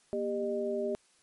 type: tone cluster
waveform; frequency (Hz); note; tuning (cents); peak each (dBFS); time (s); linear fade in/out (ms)
sine; 237.9 / 397.7 / 610; A#3 / G4 / D#5; +35 / +25 / -34; -37 / -32 / -34; 0.13-0.95; 0
effects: white hiss -66 dBFS RMS until 1.22 s + MP3 48 kbps